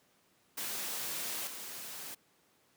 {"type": "noise with level steps", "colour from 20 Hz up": "white", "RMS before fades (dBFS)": [-38, -44], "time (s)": [0.57, 2.15], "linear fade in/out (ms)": 10, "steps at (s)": 1.47, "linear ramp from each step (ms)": 2, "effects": ["pink hiss -69 dBFS RMS until 2.76 s", "high-pass 150 Hz 12 dB/octave"]}